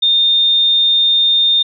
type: tone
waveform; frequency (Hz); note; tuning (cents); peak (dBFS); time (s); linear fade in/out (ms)
sine; 3640; A#7; -42; -9; 0.02-1.63; 10
effects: none